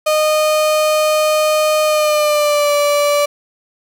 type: tone with pitch glide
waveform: 35% pulse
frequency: 615 to 581.5 Hz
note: D#5 to D5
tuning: -20 to -17 cents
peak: -10 dBFS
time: 0.06-3.26 s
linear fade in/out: 10 ms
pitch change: -97 cents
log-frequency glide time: 1.84-2.73 s
effects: 8-bit